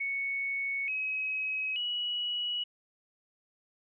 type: tone with pitch steps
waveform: sine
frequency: 2217 / 2547 / 2925 Hz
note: C#7 / D#7 / F#7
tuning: 0 / +40 / -21 cents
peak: -30 dBFS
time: 0-2.64 s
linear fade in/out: 10 ms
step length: 880 ms
effects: none